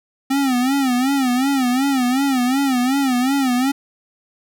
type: tone with vibrato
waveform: square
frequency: 261.9 Hz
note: C4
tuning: 2 cents sharp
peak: -16 dBFS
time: 0.3-3.72 s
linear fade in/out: 10 ms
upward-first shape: sine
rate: 2.7 Hz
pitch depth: 120 cents each way
effects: none